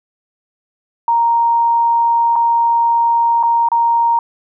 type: tone with dropouts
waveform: sine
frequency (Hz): 932.3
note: A#5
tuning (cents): 0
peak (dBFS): -10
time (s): 1.08-4.19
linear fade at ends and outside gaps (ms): 2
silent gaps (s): 2.357-2.361 / 3.429-3.434 / 3.687-3.717
effects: none